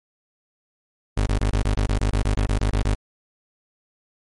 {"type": "tone bursts", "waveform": "30% pulse", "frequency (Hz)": 51, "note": "G#1", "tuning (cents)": -31, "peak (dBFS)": -15, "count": 15, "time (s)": [1.17, 2.949], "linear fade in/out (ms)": 5, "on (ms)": 99, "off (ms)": 21, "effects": ["MP3 48 kbps"]}